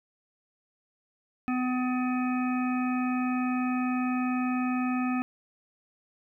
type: harmonic tone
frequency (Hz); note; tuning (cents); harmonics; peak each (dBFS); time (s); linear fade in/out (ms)
252.1; B3; +36; 1 / 3 / 5 / 7 / 9 / 10; -26 / -36 / -36 / -43 / -49 / -39; 1.48-5.22; 0
effects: 11-bit